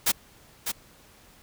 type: noise with echo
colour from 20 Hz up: white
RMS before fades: -22 dBFS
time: 0.06-0.12 s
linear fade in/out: 10 ms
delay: 600 ms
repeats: 1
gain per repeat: -7 dB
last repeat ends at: 0.72 s
effects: pink hiss -55 dBFS RMS until 1.42 s